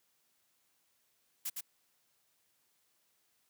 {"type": "noise with echo", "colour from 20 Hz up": "blue", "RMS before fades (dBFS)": -37, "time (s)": [1.45, 1.5], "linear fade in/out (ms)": 10, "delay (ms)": 110, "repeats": 1, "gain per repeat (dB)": -3, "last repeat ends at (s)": 1.61, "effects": ["white hiss -75 dBFS RMS until 3.49 s", "high-pass 80 Hz 12 dB/octave"]}